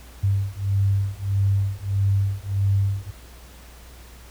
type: beating tone pair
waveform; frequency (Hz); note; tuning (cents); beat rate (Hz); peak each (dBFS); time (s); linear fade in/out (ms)
sine; 98 / 99.6; G2 / G2; 0 / +28; 1.6; -22; 0.23-3.11; 10
effects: added 60 Hz sine -43 dBFS peak until 4.3 s + pink hiss -48 dBFS RMS until 4.3 s